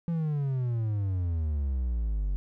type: exponential sweep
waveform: triangle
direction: down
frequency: 171.5 to 46.25 Hz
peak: -24 dBFS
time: 0.08-2.36 s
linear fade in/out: 0 ms
effects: none